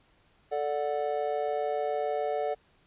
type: chord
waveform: triangle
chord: D major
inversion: second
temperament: just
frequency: 440.5 / 587.3 / 734.2 Hz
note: A4 / D5 / F#5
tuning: +2 / 0 / -14 cents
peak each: -30 dBFS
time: 0.51-2.55 s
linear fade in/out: 20 ms
effects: pink hiss -65 dBFS RMS until 2.86 s + resampled to 8000 Hz